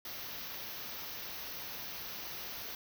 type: band-stop noise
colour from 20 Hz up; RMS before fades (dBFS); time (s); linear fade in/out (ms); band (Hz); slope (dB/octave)
white; -43; 0.05-2.75; 2; 6200 to 12000; 96
effects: none